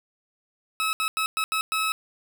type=tone bursts at uneven times; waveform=20% pulse; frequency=1293 Hz; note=E6; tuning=34 cents flat; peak=-18 dBFS; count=6; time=0.8-0.93 / 1-1.08 / 1.17-1.26 / 1.37-1.44 / 1.52-1.61 / 1.72-1.92 s; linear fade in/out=0 ms; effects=none